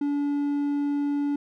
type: tone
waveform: triangle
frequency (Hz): 287.2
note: D4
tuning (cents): -39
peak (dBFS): -21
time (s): 0.01-1.36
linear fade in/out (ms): 5
effects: none